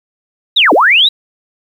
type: linear two-way sweep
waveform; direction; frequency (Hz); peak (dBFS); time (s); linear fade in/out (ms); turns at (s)
sine; down then up; 3969 to 255.5 to 3969; -5; 0.56-1.09; 10; 0.73
effects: 7-bit